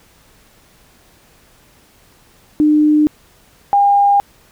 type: tone pair in turn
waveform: sine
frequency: 302 / 806.2 Hz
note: D4 / G5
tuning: +48 / +48 cents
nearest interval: octave + perfect fourth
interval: 1700 cents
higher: second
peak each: -8 dBFS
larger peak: neither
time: 2.6-3.07 / 3.73-4.2 s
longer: neither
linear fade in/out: 0 ms
effects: pink hiss -50 dBFS RMS until 4.51 s